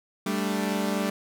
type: chord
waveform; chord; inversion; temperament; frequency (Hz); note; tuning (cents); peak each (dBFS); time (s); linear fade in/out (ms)
sawtooth; G suspended second; none; equal; 196 / 220 / 293.7; G3 / A3 / D4; 0 / 0 / 0; -24 / -26 / -28; 0.26-1.1; 5
effects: none